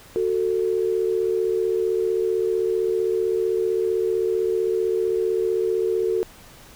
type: tone pair together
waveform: sine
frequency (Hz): 370 / 445.6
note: F#4 / A4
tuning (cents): 0 / +22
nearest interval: minor third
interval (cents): 322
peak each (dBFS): -22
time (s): 0.16-6.23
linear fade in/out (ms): 0
effects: pink hiss -47 dBFS RMS until 6.75 s